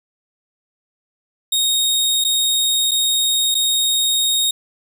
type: tone with dropouts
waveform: sawtooth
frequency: 3730 Hz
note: A#7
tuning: in tune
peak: -12 dBFS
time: 1.52-4.51 s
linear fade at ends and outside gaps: 5 ms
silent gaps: 2.241-2.247 / 2.911-2.915 / 3.545-3.55 s
effects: none